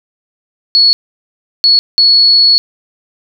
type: tone bursts at uneven times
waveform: sine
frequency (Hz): 4383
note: C#8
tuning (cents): -20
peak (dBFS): -4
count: 3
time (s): 0.75-0.93 / 1.64-1.79 / 1.98-2.58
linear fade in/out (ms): 0
effects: none